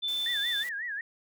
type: tone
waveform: sine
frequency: 3530 Hz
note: A7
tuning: 5 cents sharp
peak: -28 dBFS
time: 0.02-0.64 s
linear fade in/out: 20 ms
type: noise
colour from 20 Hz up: white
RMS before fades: -46 dBFS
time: 0.08-0.69 s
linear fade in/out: 0 ms
type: tone with vibrato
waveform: sine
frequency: 1779 Hz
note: A6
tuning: 19 cents sharp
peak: -32 dBFS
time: 0.26-1.01 s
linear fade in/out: 2 ms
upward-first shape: sine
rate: 5.5 Hz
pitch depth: 170 cents each way
effects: none